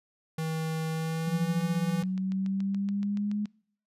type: tone with pitch glide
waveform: square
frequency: 160 to 165.45 Hz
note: D#3 to E3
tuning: +49 to +7 cents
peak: -30 dBFS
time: 0.38-2.03 s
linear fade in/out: 5 ms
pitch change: +58 cents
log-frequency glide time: 0.89-1.62 s
type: exponential sweep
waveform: sine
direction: up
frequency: 174.6 to 209.2 Hz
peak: -27 dBFS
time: 1.27-3.46 s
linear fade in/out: 10 ms
type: click train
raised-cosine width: 0.2 ms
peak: -30 dBFS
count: 14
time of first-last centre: 1.61-3.457 s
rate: 7.04 Hz
effects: noise-tail reverb RT60 0.6 s tail -25 dB re dry + resampled to 32000 Hz